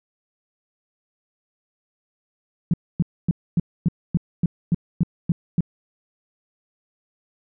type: tone bursts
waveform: sine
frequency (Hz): 170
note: F3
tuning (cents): -46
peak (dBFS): -14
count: 11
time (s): 2.71-5.607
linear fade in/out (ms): 2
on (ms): 27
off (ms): 260
effects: none